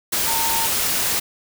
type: tone in noise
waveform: sine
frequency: 910 Hz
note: A#5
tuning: 42 cents flat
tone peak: -24 dBFS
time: 0.27-0.67 s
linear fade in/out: 10 ms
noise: white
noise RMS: -21 dBFS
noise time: 0.12-1.2 s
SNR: -6 dB
effects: none